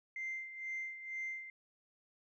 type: tone with tremolo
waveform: sine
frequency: 2087 Hz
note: C7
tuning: 5 cents flat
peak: -36 dBFS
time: 0.16-1.5 s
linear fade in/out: 2 ms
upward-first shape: sine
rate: 2.1 Hz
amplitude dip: 70%
effects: tanh soft clip ceiling -34 dBFS